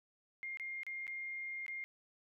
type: tone with dropouts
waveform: sine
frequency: 2120 Hz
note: C7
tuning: 22 cents sharp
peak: -40 dBFS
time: 0.43-1.84 s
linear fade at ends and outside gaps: 0 ms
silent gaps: 0.572-0.598 / 0.833-0.866 / 1.068-1.078 / 1.664-1.681 s
effects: none